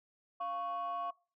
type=tone pair together; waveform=sine; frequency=697.2 / 1108.7 Hz; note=F5 / C#6; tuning=-3 / 0 cents; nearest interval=minor sixth; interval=803 cents; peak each=-37 / -35 dBFS; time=0.4-1.11 s; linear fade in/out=10 ms; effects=noise-tail reverb RT60 0.4 s tail -24 dB re dry + tanh soft clip ceiling -31 dBFS